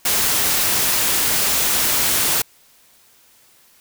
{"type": "noise", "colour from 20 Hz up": "white", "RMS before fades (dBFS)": -18, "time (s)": [0.05, 2.42], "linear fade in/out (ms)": 5, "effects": ["white hiss -53 dBFS RMS until 3.8 s"]}